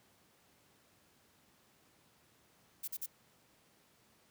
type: noise bursts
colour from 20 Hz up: violet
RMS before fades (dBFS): -40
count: 3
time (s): 2.83-3.063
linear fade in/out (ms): 10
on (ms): 49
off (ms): 43
effects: pink hiss -68 dBFS RMS until 4.3 s + high-pass 100 Hz 12 dB/octave

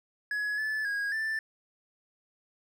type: tone with pitch steps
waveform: triangle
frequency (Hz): 1685 / 1737 / 1642 / 1768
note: G#6 / A6 / G#6 / A6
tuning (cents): +25 / -23 / -20 / +8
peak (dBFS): -27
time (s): 0.31-1.39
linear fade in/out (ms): 2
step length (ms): 270
effects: none

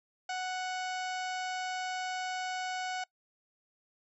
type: harmonic tone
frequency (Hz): 740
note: F#5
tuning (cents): 0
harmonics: 1 / 2 / 3 / 4 / 5 / 6 / 7 / 8 / 9 / 10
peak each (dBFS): -35 / -40 / -44 / -46 / -52 / -49 / -50 / -51 / -58 / -53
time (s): 0.29-3.04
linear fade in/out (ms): 5
effects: noise-tail reverb RT60 0.1 s tail -23 dB re dry

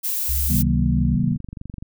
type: noise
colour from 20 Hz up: violet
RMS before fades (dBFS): -24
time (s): 0.03-0.63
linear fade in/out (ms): 20
type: tone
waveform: sine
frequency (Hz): 68.4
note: C#2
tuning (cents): -23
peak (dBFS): -21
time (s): 0.28-1.17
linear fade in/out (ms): 20
type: chord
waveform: sine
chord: C half-diminished seventh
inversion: none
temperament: just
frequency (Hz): 130.81 / 156.98 / 188.37 / 235.5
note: C3 / Eb3 / Gb3 / Bb3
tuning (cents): 0 / +16 / +31 / +18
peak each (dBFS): -23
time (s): 0.48-1.38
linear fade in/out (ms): 50
type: click train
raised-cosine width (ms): 5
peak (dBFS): -21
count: 17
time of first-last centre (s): 1.15-1.825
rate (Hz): 23.7
effects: none

